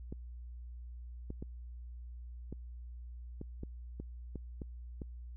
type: clicks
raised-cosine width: 3 ms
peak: -29 dBFS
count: 10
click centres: 0.125 / 1.304 / 1.425 / 2.526 / 3.414 / 3.634 / 4 / 4.357 / 4.618 / 5.018 s
effects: added 60 Hz sine -44 dBFS peak until 5.36 s